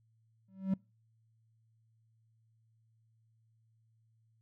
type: tone with exponential growth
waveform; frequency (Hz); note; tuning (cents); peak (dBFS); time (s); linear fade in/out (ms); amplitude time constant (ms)
triangle; 191.4; G3; -41; -23; 0.48-0.74; 5; 55
effects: noise-tail reverb RT60 0.3 s tail -25 dB re dry + added 112 Hz sine -68 dBFS peak until 4.41 s